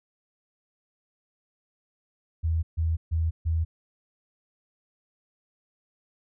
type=tone bursts; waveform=sine; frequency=81.4 Hz; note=E2; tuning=21 cents flat; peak=-22 dBFS; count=4; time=2.43-3.65 s; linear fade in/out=20 ms; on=200 ms; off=140 ms; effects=none